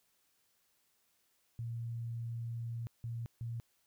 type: tone bursts at uneven times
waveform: sine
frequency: 116.54 Hz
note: A#2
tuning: in tune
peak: -37 dBFS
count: 3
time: 1.59-2.87 / 3.04-3.26 / 3.41-3.6 s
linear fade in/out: 0 ms
effects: white hiss -75 dBFS RMS until 3.86 s